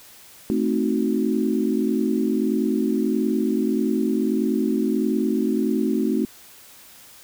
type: chord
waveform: sine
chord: A diminished seventh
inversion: none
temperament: equal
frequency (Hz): 220 / 261.6 / 311.1 / 370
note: A3 / C4 / Eb4 / Gb4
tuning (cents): 0 / 0 / 0 / 0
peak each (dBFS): -23 / -24 / -25 / -26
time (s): 0.5-6.25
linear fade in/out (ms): 0
effects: white hiss -47 dBFS RMS until 7.23 s

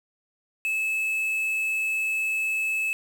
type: tone with quantisation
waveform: triangle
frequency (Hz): 2604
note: E7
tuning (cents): -22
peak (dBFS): -22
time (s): 0.65-2.93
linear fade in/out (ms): 0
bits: 7
effects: none

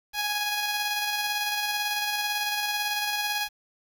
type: tone with tremolo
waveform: 10% pulse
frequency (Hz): 830.6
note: G#5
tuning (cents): 0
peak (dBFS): -17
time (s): 0.13-3.49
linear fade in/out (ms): 50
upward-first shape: square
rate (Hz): 18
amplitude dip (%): 25
effects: 8-bit

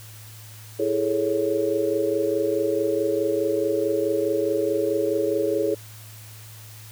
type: chord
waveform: sine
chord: A major seventh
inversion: second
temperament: equal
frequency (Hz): 329.6 / 415.3 / 440 / 554.4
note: E4 / G#4 / A4 / C#5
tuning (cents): 0 / 0 / 0 / 0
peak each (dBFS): -27 / -24 / -27 / -26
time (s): 0.79-5.75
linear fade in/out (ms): 10
effects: added 108 Hz sine -42 dBFS peak until 6.91 s + white hiss -46 dBFS RMS until 6.91 s

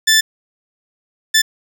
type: tone bursts at uneven times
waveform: 15% pulse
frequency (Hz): 1760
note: A6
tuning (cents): 0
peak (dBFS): -3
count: 2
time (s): 0.07-0.21 / 1.34-1.42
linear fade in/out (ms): 10
effects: none

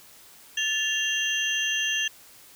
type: tone cluster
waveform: sine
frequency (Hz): 1746 / 2778 / 3217 / 6150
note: A6 / F7 / G7 / G8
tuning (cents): -14 / -10 / +44 / -34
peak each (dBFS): -29 / -28 / -29 / -32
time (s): 0.57-2.08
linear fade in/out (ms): 5
effects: white hiss -51 dBFS RMS until 2.55 s

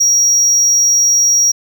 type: tone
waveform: triangle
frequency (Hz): 5680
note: F8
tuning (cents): +28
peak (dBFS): -7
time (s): 0-1.52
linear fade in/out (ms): 10
effects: none

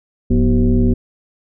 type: tone with frequency modulation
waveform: sine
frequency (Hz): 101.7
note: G#2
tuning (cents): -36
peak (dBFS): -10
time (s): 0.3-0.94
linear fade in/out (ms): 10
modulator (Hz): 140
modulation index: 1.6
effects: none

